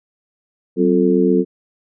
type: harmonic tone with a mistuned harmonic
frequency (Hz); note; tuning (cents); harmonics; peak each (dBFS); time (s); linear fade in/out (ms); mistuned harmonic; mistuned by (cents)
88.1; F2; +16; 2 / 3 / 4 / 5; -17 / -17 / -17 / -17; 0.76-1.45; 50; 2; +120
effects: none

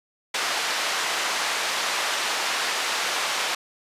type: band-pass noise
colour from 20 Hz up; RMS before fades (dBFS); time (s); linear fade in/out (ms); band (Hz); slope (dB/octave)
pink; -26; 0.34-3.55; 5; 850 to 6300; 12
effects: resampled to 32000 Hz

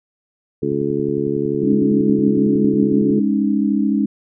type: harmonic tone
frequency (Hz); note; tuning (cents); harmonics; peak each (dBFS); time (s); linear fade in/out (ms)
71.1; C#2; +45; 2 / 3 / 4 / 5 / 6; -26 / -26 / -23 / -22 / -22; 0.62-3.2; 10
type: click train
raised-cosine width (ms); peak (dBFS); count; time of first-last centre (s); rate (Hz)
3; -25; 28; 0.63-3.107; 10.9
type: chord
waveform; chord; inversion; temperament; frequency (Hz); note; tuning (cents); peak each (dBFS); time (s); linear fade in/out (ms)
sine; Ab suspended fourth; none; equal; 207.7 / 277.2 / 311.1; Ab3 / Db4 / Eb4; 0 / 0 / 0; -17 / -19 / -21; 1.62-4.06; 5
effects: none

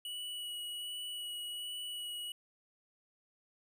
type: tone with vibrato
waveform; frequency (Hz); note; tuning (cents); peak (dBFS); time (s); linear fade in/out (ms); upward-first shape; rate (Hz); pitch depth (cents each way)
square; 2932; F#7; -16; -40; 0.05-2.32; 2; sine; 1.3; 12
effects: none

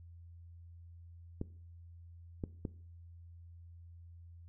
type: clicks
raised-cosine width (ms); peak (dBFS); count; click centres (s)
3; -24; 3; 1.414 / 2.438 / 2.652
effects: noise-tail reverb RT60 0.5 s tail -19 dB re dry + added 85 Hz sine -51 dBFS peak until 4.48 s

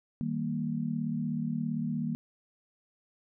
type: chord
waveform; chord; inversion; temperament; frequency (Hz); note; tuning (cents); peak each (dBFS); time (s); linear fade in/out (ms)
sine; Eb major; none; equal with one note detuned; 157.46 / 196 / 233.1; Eb3 / G3 / Bb3; +21 / 0 / 0; -34 / -36 / -32; 0.21-2.15; 0
effects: none

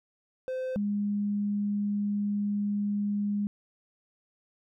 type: tone pair in turn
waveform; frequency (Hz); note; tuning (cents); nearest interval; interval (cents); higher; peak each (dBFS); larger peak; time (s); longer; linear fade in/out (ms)
triangle / sine; 516 / 204.8; C5 / G#3; -24 / -24; octave + major third; 1600; first; -28 / -26; second; 0.48-0.76 / 0.76-3.47; second; 0
effects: none

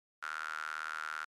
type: tone with high-pass filter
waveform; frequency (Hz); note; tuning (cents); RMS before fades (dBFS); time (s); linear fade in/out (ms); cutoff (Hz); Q
sawtooth; 77.78; D#2; 0; -40; 0.22-1.25; 10; 1400; 9.8
effects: low-pass 9000 Hz 12 dB/octave + MP3 96 kbps

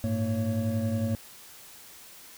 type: tone cluster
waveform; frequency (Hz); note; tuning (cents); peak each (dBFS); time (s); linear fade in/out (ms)
triangle; 101.2 / 112.2 / 227.5 / 555; G#2 / A2 / A#3 / C#5; -44 / +34 / -42 / +2; -28 / -31 / -27 / -34; 0.04-1.15; 0
effects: white hiss -49 dBFS RMS until 2.37 s

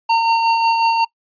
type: tone with tremolo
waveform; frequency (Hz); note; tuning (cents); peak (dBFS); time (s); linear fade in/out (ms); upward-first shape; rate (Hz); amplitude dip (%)
square; 914; A#5; -34; -12; 0.09-1.05; 10; sine; 5.5; 35
effects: noise-tail reverb RT60 0.1 s tail -23 dB re dry + resampled to 11025 Hz

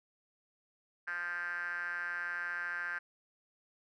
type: tone with band-pass filter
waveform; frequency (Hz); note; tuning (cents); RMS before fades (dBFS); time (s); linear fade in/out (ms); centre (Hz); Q
5% pulse; 174.61; F3; 0; -38; 1.07-2.99; 10; 1600; 9.3
effects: none

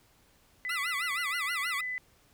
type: tone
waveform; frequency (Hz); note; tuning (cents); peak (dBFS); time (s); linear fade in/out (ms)
sine; 2003; B6; +24; -32; 0.65-1.98; 0
type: tone with vibrato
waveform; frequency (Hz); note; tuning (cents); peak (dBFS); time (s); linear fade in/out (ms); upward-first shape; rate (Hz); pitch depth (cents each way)
20% pulse; 1260; D#6; +21; -28; 0.69-1.81; 5; sine; 6.3; 230
effects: pink hiss -64 dBFS RMS until 2.33 s

